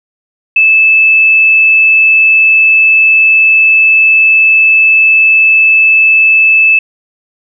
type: tone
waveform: sine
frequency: 2621 Hz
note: E7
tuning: 11 cents flat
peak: -3 dBFS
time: 0.56-6.79 s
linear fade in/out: 5 ms
effects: none